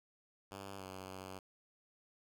5% pulse tone with pitch glide, 98.2 to 94.47 Hz, G2 to F#2, +4 to +37 cents, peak -35 dBFS, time 0.51-1.39 s, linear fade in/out 5 ms, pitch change -67 cents, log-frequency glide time 0.77-0.83 s, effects none

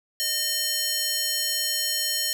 square tone with high-pass filter, 611 Hz, D#5, 32 cents flat, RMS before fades -26 dBFS, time 0.2-2.33 s, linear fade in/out 0 ms, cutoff 3900 Hz, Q 0.84, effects none

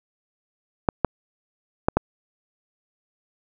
clicks, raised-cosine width 1 ms, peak -3 dBFS, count 4, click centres 0.888 / 1.047 / 1.885 / 1.97 s, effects none

